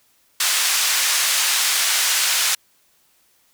white band-pass noise, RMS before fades -19 dBFS, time 0.4-2.55 s, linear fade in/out 5 ms, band 1200 to 8400 Hz, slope 12 dB/octave, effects white hiss -60 dBFS RMS until 3.53 s

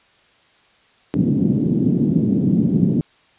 pink band-pass noise, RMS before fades -17 dBFS, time 1.14-3.01 s, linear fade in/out 0 ms, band 160 to 270 Hz, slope 24 dB/octave, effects white hiss -55 dBFS RMS until 3.38 s + resampled to 8000 Hz

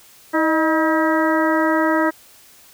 harmonic tone with a mistuned harmonic, 320.2 Hz, D#4, 50 cents sharp, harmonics 1 / 2 / 3 / 4 / 5 / 6, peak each -18 / -21 / -23 / -24 / -25 / -26 dBFS, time 0.33-2.11 s, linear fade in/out 20 ms, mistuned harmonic 2, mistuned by -57 cents, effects white hiss -48 dBFS RMS until 2.73 s

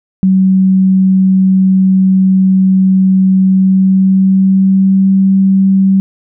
sine tone with pitch glide, 189.2 to 192.62 Hz, F#3 to G3, +39 to -30 cents, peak -5 dBFS, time 0.23-6 s, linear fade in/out 0 ms, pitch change +31 cents, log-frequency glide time 3.41-5.14 s, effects none

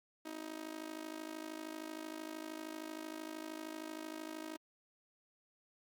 sawtooth tone with amplitude modulation, 315.1 Hz, D#4, 22 cents sharp, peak -36 dBFS, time 0.25-4.57 s, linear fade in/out 10 ms, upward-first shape sine, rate 53 Hz, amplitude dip 85%, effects Opus 48 kbps

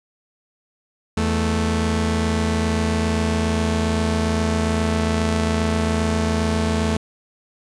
sawtooth tone pair together, 82.41 / 219.8 Hz, E2 / A3, 0 / -2 cents, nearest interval octave + perfect fourth, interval 1698 cents, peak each -17 dBFS, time 1.17-6.97 s, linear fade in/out 5 ms, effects resampled to 22050 Hz

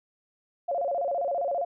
sine tone with vibrato, 622.3 Hz, D#5, in tune, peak -25 dBFS, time 0.68-1.65 s, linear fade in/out 10 ms, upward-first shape square, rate 15 Hz, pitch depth 190 cents each way, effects none

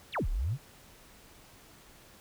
sine exponential two-way sweep, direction down then up, 4978 to 30.33 to 158.4 Hz, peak -28 dBFS, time 0.12-0.58 s, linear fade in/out 50 ms, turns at 0.28 s, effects pink hiss -56 dBFS RMS until 2.2 s

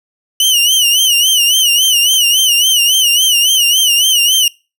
sawtooth tone with vibrato, 2960 Hz, F#7, in tune, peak -5 dBFS, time 0.4-4.48 s, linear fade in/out 2 ms, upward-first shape sine, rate 3.6 Hz, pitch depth 110 cents each way, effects noise-tail reverb RT60 0.3 s tail -25 dB re dry

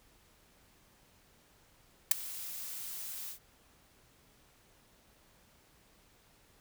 blue noise with ADSR envelope, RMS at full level -20 dBFS, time 2.11-3.39 s, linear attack 4 ms, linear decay 9 ms, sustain -22 dB, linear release 99 ms, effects pink hiss -65 dBFS RMS until 6.6 s

